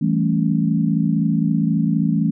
sine chord, A dominant seventh, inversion second, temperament equal, 164.81 / 196 / 220 / 277.2 Hz, E3 / G3 / A3 / C#4, 0 / 0 / 0 / 0 cents, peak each -19 / -23 / -20 / -23 dBFS, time 0.01-2.31 s, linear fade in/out 10 ms, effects none

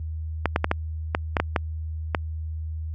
clicks, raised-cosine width 0.5 ms, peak -5 dBFS, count 9, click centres 0.457 / 0.561 / 0.644 / 0.714 / 1.149 / 1.368 / 1.4 / 1.562 / 2.148 s, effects added 79 Hz sine -27 dBFS peak until 2.94 s + high-pass 60 Hz 12 dB/octave

